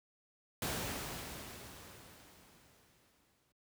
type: noise with exponential decay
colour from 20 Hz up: pink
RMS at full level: -36 dBFS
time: 0.62-3.52 s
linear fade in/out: 2 ms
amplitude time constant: 630 ms
effects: high-pass 60 Hz 12 dB/octave